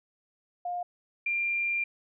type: tone pair in turn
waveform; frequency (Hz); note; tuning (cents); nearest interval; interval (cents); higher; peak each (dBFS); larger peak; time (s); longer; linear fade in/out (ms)
sine; 709 / 2385; F5 / D7; +26 / +26; octave + major sixth; 2100; second; -30 / -26; second; 0.65-0.83 / 1.26-1.84; second; 5
effects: none